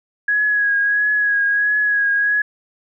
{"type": "tone with vibrato", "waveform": "sine", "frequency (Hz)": 1664, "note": "G#6", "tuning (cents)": 3, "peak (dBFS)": -14, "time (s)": [0.28, 2.42], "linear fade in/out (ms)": 5, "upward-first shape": "triangle", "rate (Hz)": 1.5, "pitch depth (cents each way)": 35, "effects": []}